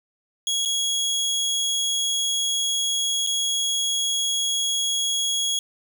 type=tone with dropouts; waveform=25% pulse; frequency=3322 Hz; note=G#7; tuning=in tune; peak=-18 dBFS; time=0.47-5.59 s; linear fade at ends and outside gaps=1 ms; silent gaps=0.651-0.657 / 3.265-3.271 s; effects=none